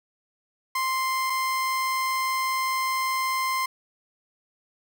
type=tone pair in turn; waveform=30% pulse; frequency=1046.5 / 1046.5 Hz; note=C6 / C6; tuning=0 / 0 cents; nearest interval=unison; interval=0 cents; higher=neither; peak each=-21 dBFS; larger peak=neither; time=0.75-1.3 / 1.3-3.66 s; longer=second; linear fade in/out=5 ms; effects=none